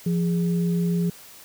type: tone pair together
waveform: sine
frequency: 173 / 411.5 Hz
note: F3 / G#4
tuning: -16 / -16 cents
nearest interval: octave + minor third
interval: 1500 cents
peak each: -20 / -31 dBFS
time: 0.06-1.1 s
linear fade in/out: 5 ms
effects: white hiss -46 dBFS RMS until 1.44 s